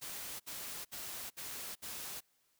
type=noise bursts; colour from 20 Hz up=white; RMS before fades=-44 dBFS; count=5; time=0.01-2.208 s; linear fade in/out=20 ms; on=390 ms; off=62 ms; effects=white hiss -75 dBFS RMS until 2.59 s